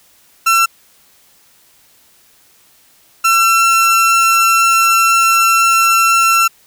30% pulse tone pair in turn, 1349 / 1349 Hz, E6 / E6, +40 / +40 cents, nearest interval unison, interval 0 cents, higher neither, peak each -6 / -6 dBFS, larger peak neither, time 0.46-0.66 / 3.24-6.48 s, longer second, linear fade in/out 10 ms, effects white hiss -50 dBFS RMS until 6.66 s

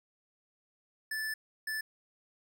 square tone bursts at uneven times, 1749 Hz, A6, 11 cents flat, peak -34 dBFS, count 2, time 1.11-1.34 / 1.67-1.81 s, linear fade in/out 5 ms, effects none

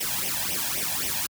white noise with flanger, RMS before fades -28 dBFS, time 0-1.27 s, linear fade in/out 10 ms, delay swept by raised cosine 0.34 to 1.24 ms, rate 3.8 Hz, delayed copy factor +0.85, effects high-pass 60 Hz 12 dB/octave

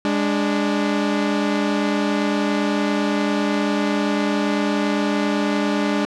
sawtooth tone pair together, 205.4 / 293 Hz, G#3 / D4, -19 / -4 cents, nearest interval tritone, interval 615 cents, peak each -17 dBFS, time 0.05-6.05 s, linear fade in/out 0 ms, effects low-pass 5000 Hz 12 dB/octave

